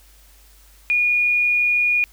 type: tone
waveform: sine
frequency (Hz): 2442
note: D#7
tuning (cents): -33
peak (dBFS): -15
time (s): 0.9-2.04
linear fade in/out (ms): 0
effects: added 50 Hz sine -49 dBFS peak until 2.12 s + white hiss -53 dBFS RMS until 2.12 s